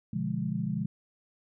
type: chord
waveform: sine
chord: B diminished seventh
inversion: none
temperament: equal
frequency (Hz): 123.47 / 146.83 / 174.61 / 207.7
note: B2 / D3 / F3 / Ab3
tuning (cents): 0 / 0 / 0 / 0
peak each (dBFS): -36 / -35 / -33 / -33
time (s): 0.13-0.86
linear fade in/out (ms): 5
effects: none